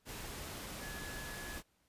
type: tone in noise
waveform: sine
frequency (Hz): 1699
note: G#6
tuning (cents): +39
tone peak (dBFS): -48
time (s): 0.79-1.6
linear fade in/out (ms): 50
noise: pink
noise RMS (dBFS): -45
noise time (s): 0.05-1.63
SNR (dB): -6
effects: pink hiss -75 dBFS RMS until 1.88 s + resampled to 32000 Hz